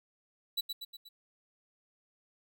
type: tone with echo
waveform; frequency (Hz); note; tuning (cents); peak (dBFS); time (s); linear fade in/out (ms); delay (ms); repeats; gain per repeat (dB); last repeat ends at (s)
45% pulse; 3945; B7; -3; -30; 0.57-0.61; 10; 120; 4; -5; 1.09
effects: none